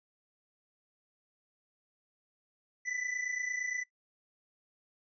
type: tone pair together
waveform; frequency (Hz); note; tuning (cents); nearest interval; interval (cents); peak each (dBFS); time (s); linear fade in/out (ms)
square; 1970.3 / 1999; B6 / B6; -5 / +20; unison; 25; -40 / -36; 2.85-3.84; 20
effects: noise-tail reverb RT60 0.1 s tail -17 dB re dry + resampled to 16000 Hz